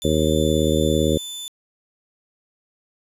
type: tone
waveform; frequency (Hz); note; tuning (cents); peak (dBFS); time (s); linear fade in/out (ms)
sawtooth; 3520; A7; 0; -27; 0.02-1.48; 0
type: harmonic tone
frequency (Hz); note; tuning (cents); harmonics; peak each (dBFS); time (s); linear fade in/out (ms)
77.78; D#2; 0; 1 / 2 / 3 / 4 / 5 / 6 / 7; -24 / -24 / -24 / -24 / -24 / -24 / -24; 0.04-1.18; 10
effects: resampled to 32000 Hz + 8-bit